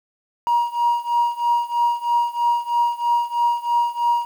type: tone with tremolo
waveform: triangle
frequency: 950 Hz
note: A#5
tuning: 33 cents sharp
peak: -10 dBFS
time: 0.47-4.25 s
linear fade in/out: 0 ms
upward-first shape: triangle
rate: 3.1 Hz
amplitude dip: 95%
effects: tanh soft clip ceiling -11 dBFS + 8-bit